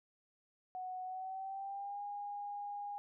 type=tone with pitch glide; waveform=sine; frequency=740 to 816.4 Hz; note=F#5 to G#5; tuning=0 to -30 cents; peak=-40 dBFS; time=0.75-2.98 s; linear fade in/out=0 ms; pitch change=+170 cents; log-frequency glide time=1.04-2.02 s; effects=none